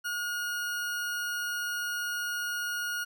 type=tone; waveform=40% pulse; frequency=1437 Hz; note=F6; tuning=49 cents sharp; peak=-30 dBFS; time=0.04-3.05 s; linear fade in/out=20 ms; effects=12-bit